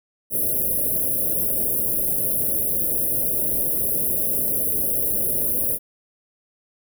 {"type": "band-stop noise", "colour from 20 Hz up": "white", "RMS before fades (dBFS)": -22, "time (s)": [0.3, 5.79], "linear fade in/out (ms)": 50, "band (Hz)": [650, 10000], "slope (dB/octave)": 96, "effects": []}